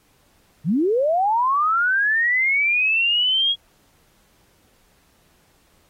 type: linear sweep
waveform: sine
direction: up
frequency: 132 to 3322 Hz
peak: -16 dBFS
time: 0.64-3.56 s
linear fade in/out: 50 ms
effects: pink hiss -60 dBFS RMS until 5.89 s + AAC 48 kbps